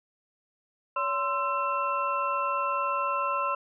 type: tone cluster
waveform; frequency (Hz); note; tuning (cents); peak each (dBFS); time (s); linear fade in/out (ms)
sine; 566 / 1042 / 1333 / 2696; C#5 / C6 / E6 / E7; +36 / -7 / +19 / +38; -34 / -28 / -30 / -37; 0.96-3.55; 5
effects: none